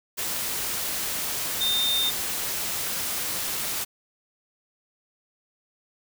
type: tone in noise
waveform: sine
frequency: 3634 Hz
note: A#7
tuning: 45 cents flat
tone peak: -22 dBFS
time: 1.6-2.11 s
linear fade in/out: 20 ms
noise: white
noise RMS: -29 dBFS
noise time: 0.17-3.85 s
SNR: +4 dB
effects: none